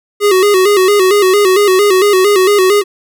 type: tone with vibrato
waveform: square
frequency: 391.7 Hz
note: G4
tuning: 1 cent flat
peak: -7 dBFS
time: 0.2-2.84 s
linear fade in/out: 50 ms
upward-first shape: square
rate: 4.4 Hz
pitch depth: 86 cents each way
effects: none